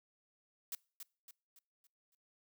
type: noise with echo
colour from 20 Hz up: blue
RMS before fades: -41 dBFS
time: 0.72-0.75 s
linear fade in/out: 2 ms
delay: 280 ms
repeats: 5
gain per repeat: -7 dB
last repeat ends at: 2.15 s
effects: noise-tail reverb RT60 0.4 s tail -25 dB re dry